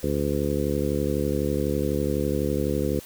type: harmonic tone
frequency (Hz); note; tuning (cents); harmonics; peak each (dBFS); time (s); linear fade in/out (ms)
72; D2; -34; 1 / 2 / 3 / 4 / 5 / 6 / 7; -30 / -30 / -30 / -30 / -30 / -30 / -30; 0.03-3; 5
effects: white hiss -45 dBFS RMS until 3.05 s